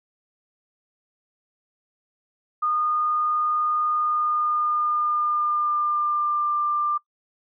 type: tone with pitch glide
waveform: sine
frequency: 1224 to 1189.8 Hz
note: D#6 to D6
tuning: -29 to +22 cents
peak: -20 dBFS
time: 2.62-6.98 s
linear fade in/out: 10 ms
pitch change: -49 cents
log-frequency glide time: 3.89-6.53 s
effects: noise-tail reverb RT60 0.1 s tail -24 dB re dry